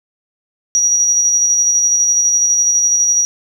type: tone with tremolo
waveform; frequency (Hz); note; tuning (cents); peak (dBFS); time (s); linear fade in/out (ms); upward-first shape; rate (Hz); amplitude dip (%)
sine; 5770; F#8; -44; -9; 0.75-3.25; 0; square; 12; 25
effects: 7-bit